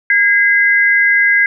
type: tone pair together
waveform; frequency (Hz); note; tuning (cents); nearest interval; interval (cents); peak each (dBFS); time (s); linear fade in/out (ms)
sine; 1634 / 2044; G#6 / C7; -29 / -41; major third; 388; -11 / -11; 0.1-1.46; 2
effects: none